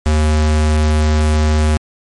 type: tone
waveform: square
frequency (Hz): 76.7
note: D#2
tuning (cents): -24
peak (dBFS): -11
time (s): 0.06-1.77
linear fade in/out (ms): 0
effects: MP3 48 kbps